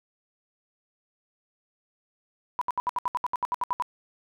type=tone bursts; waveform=sine; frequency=987.8 Hz; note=B5; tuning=in tune; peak=-23 dBFS; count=14; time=2.59-3.823 s; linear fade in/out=0 ms; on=24 ms; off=69 ms; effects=none